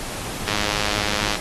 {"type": "click train", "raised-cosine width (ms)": 0.2, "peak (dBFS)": -5, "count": 92, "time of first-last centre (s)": [0.48, 1.355], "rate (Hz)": 104, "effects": ["pink hiss -31 dBFS RMS until 1.4 s", "AAC 32 kbps"]}